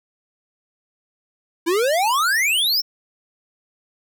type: exponential sweep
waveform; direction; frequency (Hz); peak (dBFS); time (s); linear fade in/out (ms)
square; up; 319.9 to 5560; -17; 1.66-2.82; 20
effects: none